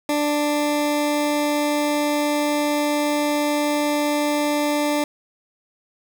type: tone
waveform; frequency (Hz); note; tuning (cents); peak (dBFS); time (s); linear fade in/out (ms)
20% pulse; 294.8; D4; +7; -14; 0.09-5.04; 2
effects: none